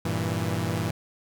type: chord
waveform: sawtooth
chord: E diminished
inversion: first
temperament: equal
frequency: 98 / 116.54 / 164.81 Hz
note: G2 / Bb2 / E3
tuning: 0 / 0 / 0 cents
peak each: -26 dBFS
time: 0.05-0.91 s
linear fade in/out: 5 ms
effects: none

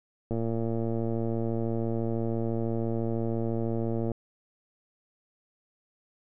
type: click train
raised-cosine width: 2 ms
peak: -18 dBFS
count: 435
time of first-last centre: 0.31-4.117 s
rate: 114 Hz
effects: none

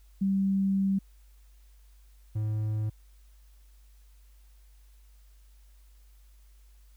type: tone pair in turn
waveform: sine / triangle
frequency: 194.5 / 107.66 Hz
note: G3 / A2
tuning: -13 / -37 cents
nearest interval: minor seventh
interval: 1024 cents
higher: first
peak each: -23 / -25 dBFS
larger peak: first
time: 0.21-0.99 / 2.35-2.9 s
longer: first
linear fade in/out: 10 ms
effects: added 50 Hz sine -53 dBFS peak until 6.96 s + white hiss -68 dBFS RMS until 6.96 s

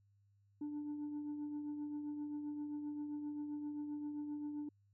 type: tone with tremolo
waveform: sine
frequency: 295.1 Hz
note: D4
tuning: 8 cents sharp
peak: -36 dBFS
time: 0.61-4.69 s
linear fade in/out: 5 ms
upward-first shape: triangle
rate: 7.6 Hz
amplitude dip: 50%
effects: tanh soft clip ceiling -38 dBFS + added 100 Hz sine -69 dBFS peak until 4.93 s

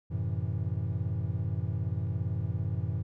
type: chord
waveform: triangle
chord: F# half-diminished seventh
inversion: none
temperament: equal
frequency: 92.5 / 110 / 130.81 / 164.81 Hz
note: F#2 / A2 / C3 / E3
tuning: 0 / 0 / 0 / 0 cents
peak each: -31 / -31 / -35 / -36 dBFS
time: 0.1-3.03 s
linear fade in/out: 20 ms
effects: none

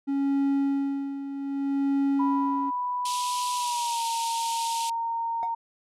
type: tone with tremolo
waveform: triangle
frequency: 277.2 Hz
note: C#4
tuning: in tune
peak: -19 dBFS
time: 0.07-2.71 s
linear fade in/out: 20 ms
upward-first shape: sine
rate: 0.63 Hz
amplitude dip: 70%
type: tone with pitch glide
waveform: sine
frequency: 987.8 to 921.6 Hz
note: B5 to A#5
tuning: 0 to -20 cents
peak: -26 dBFS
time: 2.19-5.55 s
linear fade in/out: 10 ms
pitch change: -120 cents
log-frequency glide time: 3.55-4.04 s
type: band-pass noise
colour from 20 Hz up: pink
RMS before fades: -35 dBFS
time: 3.05-4.9 s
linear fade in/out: 5 ms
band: 2700 to 11000 Hz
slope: 48 dB/octave
type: tone with exponential decay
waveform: triangle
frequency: 736 Hz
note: F#5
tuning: 9 cents flat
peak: -26 dBFS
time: 5.43-5.53 s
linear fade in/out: 0 ms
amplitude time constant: 21 ms
effects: none

